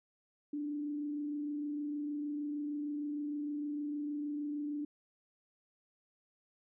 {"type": "tone with frequency modulation", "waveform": "sine", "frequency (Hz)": 293.7, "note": "D4", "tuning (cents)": 0, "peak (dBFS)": -35, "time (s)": [0.53, 4.85], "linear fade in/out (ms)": 5, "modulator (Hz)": 26.5, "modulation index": 0.25, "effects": []}